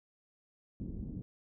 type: low-pass noise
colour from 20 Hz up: white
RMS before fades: -41 dBFS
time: 0.8-1.22 s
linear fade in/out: 0 ms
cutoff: 240 Hz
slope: 24 dB/octave
effects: none